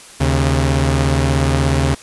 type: tone pair together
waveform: sawtooth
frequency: 76.1 / 135.5 Hz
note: D#2 / C#3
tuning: -38 / -39 cents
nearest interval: minor seventh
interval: 999 cents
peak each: -12 dBFS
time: 0.2-1.95 s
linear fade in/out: 10 ms
effects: white hiss -39 dBFS RMS until 2.02 s + resampled to 24000 Hz